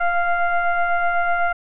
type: tone with frequency modulation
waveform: sine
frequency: 698 Hz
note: F5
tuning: 1 cent flat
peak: -16 dBFS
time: 0-1.53 s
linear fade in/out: 10 ms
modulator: 694 Hz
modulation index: 1.3
effects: none